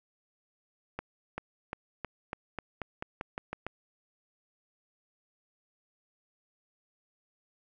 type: accelerating click train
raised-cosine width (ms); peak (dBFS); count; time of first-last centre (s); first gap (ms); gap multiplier
0.5; -20; 12; 0.99-3.666; 390; 0.9
effects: none